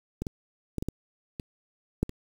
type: clicks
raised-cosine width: 3 ms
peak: -18 / -20 / -17 / -18 / -17 / -23 / -11 / -25 dBFS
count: 8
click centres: 0.22 / 0.268 / 0.783 / 0.825 / 0.886 / 1.398 / 2.03 / 2.094 s
effects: 7-bit